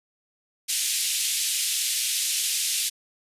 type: band-pass noise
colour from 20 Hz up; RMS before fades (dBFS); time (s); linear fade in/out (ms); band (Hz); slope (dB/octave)
white; -26; 0.68-2.9; 20; 2500 to 11000; 24
effects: resampled to 32000 Hz